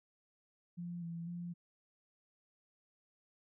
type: tone with vibrato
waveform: sine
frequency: 170.9 Hz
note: F3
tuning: 37 cents flat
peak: -40 dBFS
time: 0.77-1.54 s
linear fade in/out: 20 ms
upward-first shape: square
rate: 2 Hz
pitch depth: 28 cents each way
effects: none